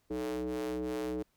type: ring-modulated tone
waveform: square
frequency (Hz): 62.4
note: B1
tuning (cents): +19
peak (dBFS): -31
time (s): 0.1-1.23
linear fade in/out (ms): 10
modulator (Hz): 373
effects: pink hiss -74 dBFS RMS until 1.36 s